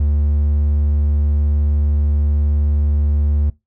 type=tone; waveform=triangle; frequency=73.42 Hz; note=D2; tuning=in tune; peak=-11 dBFS; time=0-3.5 s; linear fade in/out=5 ms; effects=noise-tail reverb RT60 0.2 s tail -20 dB re dry